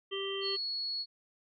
harmonic tone, 392 Hz, G4, in tune, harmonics 1 / 3 / 5 / 7 / 8, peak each -36 / -45 / -47 / -46 / -38 dBFS, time 0.11-0.57 s, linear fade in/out 20 ms
sine tone, 4360 Hz, C#8, 29 cents flat, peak -33 dBFS, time 0.41-1.06 s, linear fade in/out 50 ms
effects none

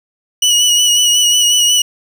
25% pulse tone with vibrato, 2930 Hz, F#7, 18 cents flat, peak -5 dBFS, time 0.42-1.82 s, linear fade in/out 5 ms, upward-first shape sine, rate 5.5 Hz, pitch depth 30 cents each way, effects none

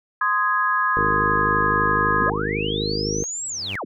sine chord, Ab major, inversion first, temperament just, 1038.3 / 1245.9 / 1661.2 Hz, C6 / Eb6 / Ab6, -14 / +2 / 0 cents, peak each -22 dBFS, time 0.21-2.3 s, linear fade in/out 5 ms
harmonic tone, 51.91 Hz, G#1, in tune, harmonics 1 / 2 / 3 / 4 / 5 / 6 / 7 / 8 / 9, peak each -33 / -33 / -31 / -34 / -34 / -32 / -32 / -31 / -28 dBFS, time 0.97-3.24 s, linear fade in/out 0 ms
sine linear two-way sweep, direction up then down, 106.2 to 7830 to 106.2 Hz, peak -26 dBFS, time 2.2-3.85 s, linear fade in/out 10 ms, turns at 3.47 s
sawtooth tone with exponential growth, 98 Hz, G2, in tune, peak -25 dBFS, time 3.31-3.76 s, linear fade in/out 5 ms, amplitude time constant 97 ms
effects none

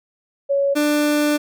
sine / 30% pulse tone pair in turn, 558 / 296.4 Hz, C#5 / D4, +11 / +16 cents, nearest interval major seventh, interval 1095 cents, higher first, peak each -15 / -13 dBFS, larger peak second, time 0.49-0.75 / 0.75-1.38 s, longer second, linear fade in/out 20 ms, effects none

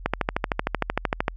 click train, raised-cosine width 0.5 ms, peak -6 dBFS, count 17, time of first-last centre 0.06-1.281 s, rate 13.1 Hz, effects added 43 Hz sine -36 dBFS peak until 1.36 s

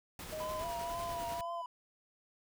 pink noise with tremolo, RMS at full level -45 dBFS, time 0.19-1.41 s, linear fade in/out 2 ms, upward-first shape square, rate 10 Hz, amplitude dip 25%
sine tone with pitch glide, 622.3 to 682.6 Hz, D#5 to F5, 0 to -40 cents, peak -39 dBFS, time 0.32-1.62 s, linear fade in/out 10 ms, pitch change +160 cents, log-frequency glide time 0.59-0.65 s
triangle tone with vibrato, 987.8 Hz, B5, in tune, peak -38 dBFS, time 0.4-1.66 s, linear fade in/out 2 ms, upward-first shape triangle, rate 2 Hz, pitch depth 85 cents each way
effects none

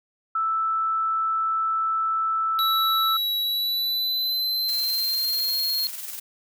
sine tone, 1318.5 Hz, E6, in tune, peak -21 dBFS, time 0.35-3.17 s, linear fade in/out 5 ms
square tone with pitch glide, 3900 to 4253 Hz, B7 to C8, -23 to +27 cents, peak -23 dBFS, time 2.59-5.87 s, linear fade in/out 0 ms, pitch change +150 cents, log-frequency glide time 3.4-5.6 s
blue noise with tremolo, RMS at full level -33 dBFS, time 4.68-6.2 s, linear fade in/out 10 ms, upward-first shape square, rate 20 Hz, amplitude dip 40%
effects none

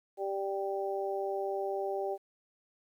harmonic tone, 196 Hz, G3, in tune, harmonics 2 / 3 / 4, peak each -34 / -37 / -37 dBFS, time 0.17-2.18 s, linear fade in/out 50 ms, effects 11-bit

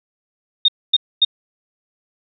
sine tone bursts, 3686 Hz, A#7, 20 cents flat, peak -9 dBFS, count 3, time 0.65-1.249 s, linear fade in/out 5 ms, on 33 ms, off 250 ms, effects none

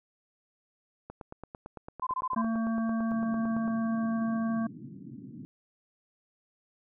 click train, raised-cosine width 1 ms, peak -27 dBFS, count 24, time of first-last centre 1.1-3.678 s, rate 8.92 Hz
sine tone bursts, 1027 Hz, C6, 33 cents flat, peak -28 dBFS, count 6, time 2.02-2.418 s, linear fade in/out 5 ms, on 48 ms, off 22 ms
harmonic tone, 225.7 Hz, A3, 44 cents sharp, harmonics 1 / 3 / 5 / 7, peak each -27 / -39 / -41 / -45 dBFS, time 2.36-4.67 s, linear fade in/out 5 ms
white band-pass noise, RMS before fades -45 dBFS, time 3.11-5.45 s, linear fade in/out 0 ms, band 120 to 300 Hz, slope 48 dB/octave
effects none

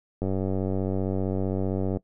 click train, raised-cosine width 2 ms, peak -15 dBFS, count 168, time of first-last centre 0.22-1.971 s, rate 95.4 Hz, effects noise-tail reverb RT60 0.1 s tail -20 dB re dry

